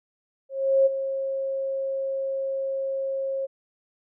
sine tone with ADSR envelope, 540 Hz, C#5, 45 cents flat, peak -14 dBFS, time 0.49-3.47 s, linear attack 370 ms, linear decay 21 ms, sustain -11 dB, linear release 24 ms, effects none

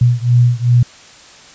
sine beating tone pair, 120.4 / 123 Hz, B2 / B2, -44 / -7 cents, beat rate 2.6 Hz, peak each -11 / -12 dBFS, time 0.01-0.83 s, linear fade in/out 5 ms, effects white hiss -40 dBFS RMS until 1.54 s + resampled to 16000 Hz

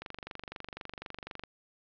click train, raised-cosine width 0.3 ms, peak -24 dBFS, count 35, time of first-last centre 0.02-1.437 s, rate 24 Hz, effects low-pass 5000 Hz 12 dB/octave

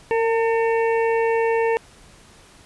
harmonic tone with a mistuned harmonic, 450 Hz, A4, 39 cents sharp, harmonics 1 / 2 / 4 / 5 / 6, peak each -18 / -24 / -30 / -32 / -34 dBFS, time 0.11-1.77 s, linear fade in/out 0 ms, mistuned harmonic 1, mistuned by +27 cents, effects pink hiss -49 dBFS RMS until 2.65 s + resampled to 24000 Hz

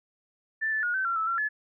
sine tone with pitch steps, 1767 / 1750 / 1440 / 1537 / 1367 / 1309 / 1364 / 1717 Hz, A6 / A6 / F#6 / G6 / F6 / E6 / F6 / A6, +7 / -10 / -47 / -35 / -37 / -13 / -41 / -43 cents, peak -25 dBFS, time 0.61-1.49 s, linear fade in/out 20 ms, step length 110 ms, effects none

